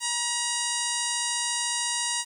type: harmonic tone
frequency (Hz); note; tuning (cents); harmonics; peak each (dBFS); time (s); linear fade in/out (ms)
954; A#5; +40; 1 / 2 / 3 / 4 / 5 / 6 / 7 / 8 / 9 / 10; -35 / -35 / -35 / -35 / -35 / -35 / -35 / -35 / -35 / -35; 0-2.25; 50
effects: 9-bit